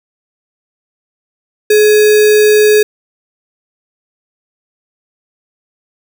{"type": "tone with sample-and-hold", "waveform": "sine", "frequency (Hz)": 423.9, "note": "G#4", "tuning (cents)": 35, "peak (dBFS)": -4, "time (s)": [1.7, 2.83], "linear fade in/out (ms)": 5, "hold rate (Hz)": 2100, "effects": []}